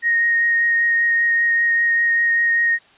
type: tone with vibrato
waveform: sine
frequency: 1864.7 Hz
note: A#6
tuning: in tune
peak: -14 dBFS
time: 0.02-2.79 s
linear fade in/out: 50 ms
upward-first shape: triangle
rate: 5.1 Hz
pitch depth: 12 cents each way
effects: white hiss -51 dBFS RMS until 2.97 s + resampled to 8000 Hz